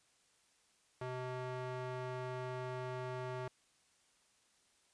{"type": "tone with band-pass filter", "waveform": "square", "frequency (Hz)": 127.2, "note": "C3", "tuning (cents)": -48, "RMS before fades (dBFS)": -42, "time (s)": [1.01, 3.48], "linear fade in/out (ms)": 5, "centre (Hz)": 760, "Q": 0.67, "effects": ["white hiss -72 dBFS RMS until 4.93 s", "resampled to 22050 Hz"]}